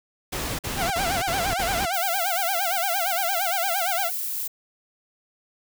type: noise bursts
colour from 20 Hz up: pink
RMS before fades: -29 dBFS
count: 5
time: 0.32-1.858 s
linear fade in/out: 10 ms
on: 270 ms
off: 47 ms
type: tone with exponential decay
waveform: sawtooth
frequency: 380.9 Hz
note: G4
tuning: 50 cents flat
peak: -26 dBFS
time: 0.35-0.42 s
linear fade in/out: 1 ms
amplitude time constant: 15 ms
type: tone with vibrato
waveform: sawtooth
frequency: 732 Hz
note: F#5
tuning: 19 cents flat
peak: -20 dBFS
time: 0.76-4.11 s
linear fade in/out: 50 ms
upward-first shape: sine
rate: 8.7 Hz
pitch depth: 160 cents each way
type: noise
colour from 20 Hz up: violet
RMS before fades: -29 dBFS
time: 1.93-4.48 s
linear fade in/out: 10 ms
effects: none